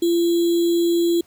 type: tone with sample-and-hold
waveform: sine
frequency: 341.2 Hz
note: F4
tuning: 40 cents flat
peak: -15 dBFS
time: 0.02-1.21 s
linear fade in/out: 5 ms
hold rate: 3675 Hz
effects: pink hiss -56 dBFS RMS until 1.26 s